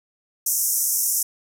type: band-pass noise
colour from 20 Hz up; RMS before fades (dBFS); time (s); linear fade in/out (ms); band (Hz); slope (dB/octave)
white; -22; 0.46-1.23; 5; 5500 to 15000; 96
effects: none